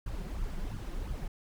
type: noise with flanger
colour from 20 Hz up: brown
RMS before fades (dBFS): -36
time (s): 0.06-1.28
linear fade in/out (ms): 5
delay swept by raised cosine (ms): 0.63 to 5.73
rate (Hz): 2.9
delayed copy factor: +0.75
effects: none